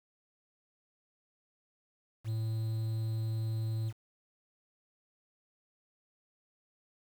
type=tone with quantisation; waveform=triangle; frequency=111.1 Hz; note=A2; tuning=17 cents sharp; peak=-29 dBFS; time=2.24-3.93 s; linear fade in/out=50 ms; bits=9; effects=none